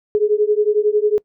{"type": "beating tone pair", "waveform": "sine", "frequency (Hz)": [415.3, 426.3], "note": ["G#4", "G#4"], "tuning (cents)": [0, 45], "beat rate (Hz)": 11, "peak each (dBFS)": -16, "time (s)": [0.15, 1.18], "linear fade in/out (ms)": 0, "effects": ["noise-tail reverb RT60 0.1 s tail -23 dB re dry"]}